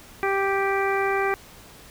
harmonic tone, 392 Hz, G4, in tune, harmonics 1 / 2 / 3 / 4 / 5 / 6, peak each -24 / -27 / -29 / -30 / -31 / -32 dBFS, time 0.23-1.34 s, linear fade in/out 0 ms, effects pink hiss -47 dBFS RMS until 1.9 s

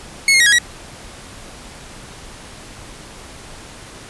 sawtooth tone with pitch steps, 2190 / 2139 / 1897 / 1656 / 1918 Hz, C#7 / C7 / A#6 / G#6 / A#6, -22 / +38 / +30 / -5 / +49 cents, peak -6 dBFS, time 0.28-0.585 s, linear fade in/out 2 ms, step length 61 ms, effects pink hiss -37 dBFS RMS until 4.09 s + resampled to 24000 Hz

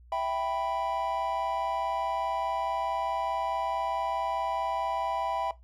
triangle chord, E minor, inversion none, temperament equal, 659.3 / 784 / 987.8 Hz, E5 / G5 / B5, 0 / 0 / 0 cents, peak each -30 dBFS, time 0.12-5.51 s, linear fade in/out 2 ms, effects noise-tail reverb RT60 0.2 s tail -18 dB re dry + added 60 Hz sine -51 dBFS peak until 5.63 s

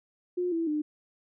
sine tone with pitch steps, 357.7 / 331 / 301.7 Hz, F4 / E4 / D4, +41 / +7 / +47 cents, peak -26 dBFS, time 0.37-0.82 s, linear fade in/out 10 ms, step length 150 ms, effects none

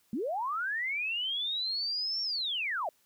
sine linear two-way sweep, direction up then down, 196 to 5520 to 571 Hz, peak -30 dBFS, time 0.13-2.89 s, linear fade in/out 2 ms, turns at 2.22 s, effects white hiss -69 dBFS RMS until 3.05 s

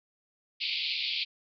white band-pass noise, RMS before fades -32 dBFS, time 0.6-1.25 s, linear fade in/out 20 ms, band 2200 to 4700 Hz, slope 96 dB/octave, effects none

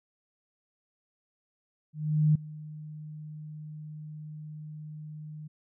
sine tone with ADSR envelope, 152.8 Hz, D#3, 31 cents flat, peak -18 dBFS, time 1.93-5.48 s, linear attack 420 ms, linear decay 7 ms, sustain -21 dB, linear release 12 ms, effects none

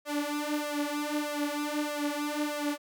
sawtooth tone with flanger, 294.9 Hz, D4, 7 cents sharp, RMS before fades -32 dBFS, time 0.05-2.78 s, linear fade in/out 50 ms, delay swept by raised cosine 1.8 to 6 ms, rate 1.6 Hz, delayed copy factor +0.85, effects none

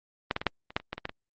clicks, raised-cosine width 0.3 ms, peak -10 / -12 / -16 / -6 / -27 / -9 / -28 / -16 / -20 / -15 / -21 dBFS, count 11, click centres 0.311 / 0.364 / 0.415 / 0.467 / 0.705 / 0.765 / 0.8 / 0.93 / 0.98 / 1.054 / 1.094 s, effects low-pass 4000 Hz 12 dB/octave + Opus 32 kbps

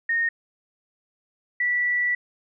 sine tone pair in turn, 1848 / 1957.9 Hz, A#6 / B6, -16 / -16 cents, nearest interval minor second, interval 100 cents, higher second, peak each -20 dBFS, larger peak neither, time 0.09-0.29 / 1.6-2.15 s, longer second, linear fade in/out 5 ms, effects none

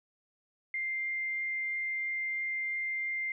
sine tone, 2099 Hz, C7, 5 cents sharp, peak -31 dBFS, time 0.74-3.32 s, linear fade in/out 2 ms, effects none

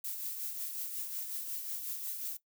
violet noise with tremolo, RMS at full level -37 dBFS, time 0.04-2.37 s, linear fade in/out 5 ms, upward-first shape triangle, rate 5.5 Hz, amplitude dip 50%, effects noise-tail reverb RT60 0.1 s tail -17 dB re dry

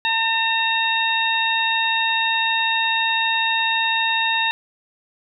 harmonic tone with a mistuned harmonic, 904 Hz, A5, 47 cents sharp, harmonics 1 / 2 / 3 / 4, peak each -23 / -23 / -23 / -23 dBFS, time 0.05-4.51 s, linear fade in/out 0 ms, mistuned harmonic 4, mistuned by +46 cents, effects none

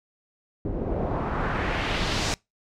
pink noise with low-pass filter sweep, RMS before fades -27 dBFS, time 0.65-2.34 s, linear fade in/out 0 ms, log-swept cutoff 360 to 6400 Hz, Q 1.4, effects noise-tail reverb RT60 0.2 s tail -25 dB re dry

